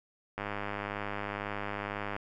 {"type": "click train", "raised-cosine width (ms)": 0.5, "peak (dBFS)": -20, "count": 183, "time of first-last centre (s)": [0.38, 2.164], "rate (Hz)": 102, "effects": []}